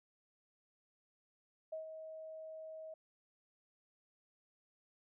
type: tone with ADSR envelope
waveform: sine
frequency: 635 Hz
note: D#5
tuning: 35 cents sharp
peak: -39 dBFS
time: 1.72-2.94 s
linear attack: 9 ms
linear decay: 120 ms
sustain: -7 dB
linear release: 4 ms
effects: none